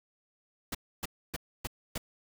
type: noise bursts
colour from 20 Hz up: pink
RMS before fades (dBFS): -35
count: 5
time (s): 0.72-1.98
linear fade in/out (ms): 5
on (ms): 28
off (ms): 280
effects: none